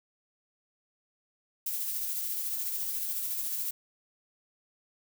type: noise with tremolo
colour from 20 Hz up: violet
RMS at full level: -32 dBFS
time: 1.66-3.71 s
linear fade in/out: 5 ms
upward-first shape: sine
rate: 14 Hz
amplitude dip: 30%
effects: none